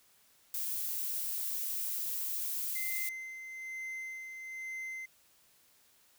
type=noise; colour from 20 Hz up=violet; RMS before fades=-36 dBFS; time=0.54-3.09 s; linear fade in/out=2 ms
type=tone with tremolo; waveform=triangle; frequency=2071 Hz; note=C7; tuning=18 cents flat; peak=-36 dBFS; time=2.75-5.06 s; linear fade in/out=10 ms; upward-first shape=sine; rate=1.1 Hz; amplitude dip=45%
effects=white hiss -66 dBFS RMS until 6.18 s